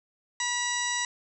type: harmonic tone with a mistuned harmonic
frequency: 972 Hz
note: B5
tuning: 28 cents flat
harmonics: 1 / 2 / 3 / 4 / 5 / 6 / 7 / 8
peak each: -34 / -31 / -39 / -35 / -44 / -34 / -42 / -35 dBFS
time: 0.4-1.05 s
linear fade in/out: 2 ms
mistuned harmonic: 3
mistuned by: -44 cents
effects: none